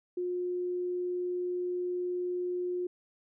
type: tone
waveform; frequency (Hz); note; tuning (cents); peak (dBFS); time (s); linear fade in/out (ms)
sine; 358.1; F4; +43; -30; 0.17-2.87; 5
effects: none